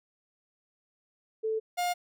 sine / 45% pulse tone pair in turn, 440 / 709.7 Hz, A4 / F5, 0 / +28 cents, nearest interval minor sixth, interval 828 cents, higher second, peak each -27 dBFS, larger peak neither, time 1.43-1.6 / 1.77-1.94 s, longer neither, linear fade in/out 20 ms, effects none

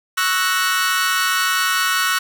sawtooth chord, F# dominant seventh, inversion second, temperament equal, 1108.7 / 1318.5 / 1480 / 1864.7 Hz, C#6 / E6 / F#6 / A#6, 0 / 0 / 0 / 0 cents, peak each -20 / -19 / -16 / -21 dBFS, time 0.17-2.19 s, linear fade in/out 10 ms, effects none

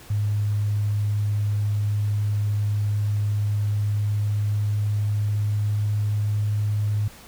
sine tone with pitch glide, 103.83 to 104.61 Hz, G#2 to G#2, 0 to +13 cents, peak -20 dBFS, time 0.1-7.08 s, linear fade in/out 5 ms, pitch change +13 cents, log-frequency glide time 3.93-6.34 s, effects pink hiss -46 dBFS RMS until 7.27 s

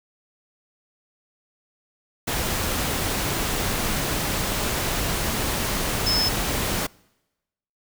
sine tone in noise, 5220 Hz, E8, 18 cents flat, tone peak -20 dBFS, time 6.06-6.29 s, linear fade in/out 10 ms, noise pink, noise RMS -25 dBFS, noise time 2.27-6.87 s, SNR +2 dB, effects noise-tail reverb RT60 1.0 s tail -26 dB re dry

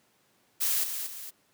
blue noise with echo, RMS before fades -27 dBFS, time 0.6-0.85 s, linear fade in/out 20 ms, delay 230 ms, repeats 2, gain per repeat -7 dB, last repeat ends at 1.31 s, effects pink hiss -67 dBFS RMS until 1.53 s + high-pass 150 Hz 12 dB/octave

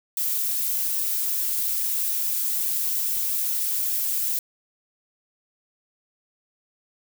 violet noise with flanger, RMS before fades -25 dBFS, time 0.17-4.39 s, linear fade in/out 2 ms, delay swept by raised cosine 1.1 to 7 ms, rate 2.4 Hz, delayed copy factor +0.5, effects none

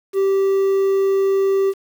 triangle tone with quantisation, 389.6 Hz, G4, 11 cents flat, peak -12 dBFS, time 0.13-1.74 s, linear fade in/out 50 ms, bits 7, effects none

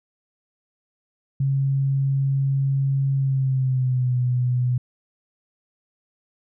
sine tone with pitch glide, 136.6 to 124.54 Hz, C#3 to B2, -25 to +15 cents, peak -18 dBFS, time 1.4-4.78 s, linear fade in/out 5 ms, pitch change -160 cents, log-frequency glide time 3.15-4.17 s, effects none

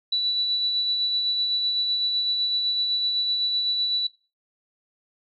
sine tone with tremolo, 3950 Hz, B7, in tune, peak -19 dBFS, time 0.12-4.07 s, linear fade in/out 5 ms, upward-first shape sine, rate 7.9 Hz, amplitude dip 30%, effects noise-tail reverb RT60 0.3 s tail -18 dB re dry + MP3 96 kbps

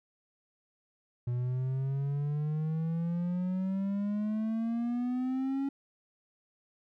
triangle exponential sweep, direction up, 120.7 to 277.6 Hz, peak -27 dBFS, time 1.27-5.69 s, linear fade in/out 5 ms, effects none

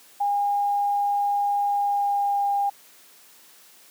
sine tone with pitch glide, 812 to 805 Hz, G#5 to G5, -39 to +46 cents, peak -20 dBFS, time 0.2-2.7 s, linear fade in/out 10 ms, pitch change -15 cents, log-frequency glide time 1.67-2.52 s, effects white hiss -52 dBFS RMS until 3.9 s + high-pass 200 Hz 12 dB/octave

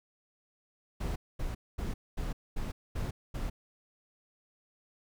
brown noise bursts, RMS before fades -34 dBFS, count 7, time 1-3.5 s, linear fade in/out 10 ms, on 160 ms, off 230 ms, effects none

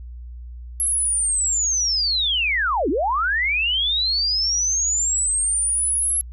sine linear two-way sweep, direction down then up, 11175 to 246.9 to 11175 Hz, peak -18 dBFS, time 0.8-6.21 s, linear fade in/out 0 ms, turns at 2.89 s, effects added 60 Hz sine -33 dBFS peak until 6.32 s

